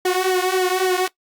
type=tone with flanger; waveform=sawtooth; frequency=370 Hz; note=F#4; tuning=in tune; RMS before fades=-19 dBFS; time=0.05-1.08 s; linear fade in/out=5 ms; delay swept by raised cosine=0.75 to 3.45 ms; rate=3.6 Hz; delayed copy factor=-0.9; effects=noise-tail reverb RT60 0.1 s tail -20 dB re dry + Opus 48 kbps